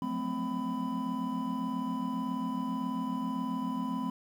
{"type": "tone cluster", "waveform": "triangle", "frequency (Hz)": [178, 185.4, 219.8, 258.1, 999], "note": ["F3", "F#3", "A3", "C4", "B5"], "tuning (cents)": [33, 4, -2, -23, 20], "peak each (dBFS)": [-40, -40, -35, -32, -36], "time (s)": [0.02, 4.1], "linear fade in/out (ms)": 2, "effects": ["10-bit"]}